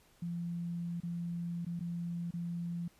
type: tone with dropouts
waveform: sine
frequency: 171.5 Hz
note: F3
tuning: 31 cents flat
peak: -35 dBFS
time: 0.22-2.88 s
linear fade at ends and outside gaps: 5 ms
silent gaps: 1.003-1.033 / 1.65-1.665 / 1.795-1.806 / 2.309-2.337 s
effects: pink hiss -66 dBFS RMS until 2.99 s + resampled to 32000 Hz